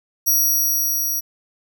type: tone with level ramp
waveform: 10% pulse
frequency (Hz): 5750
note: F8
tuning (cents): +50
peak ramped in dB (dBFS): -8 to -15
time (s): 0.26-1.21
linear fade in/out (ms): 20
effects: none